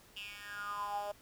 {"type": "tone with high-pass filter sweep", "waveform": "10% pulse", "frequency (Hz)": 204.9, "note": "G#3", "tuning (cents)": -23, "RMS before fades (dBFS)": -41, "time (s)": [0.16, 1.12], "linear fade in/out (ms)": 10, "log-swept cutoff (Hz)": [2900, 630], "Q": 9.3, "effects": ["pink hiss -61 dBFS RMS until 1.21 s"]}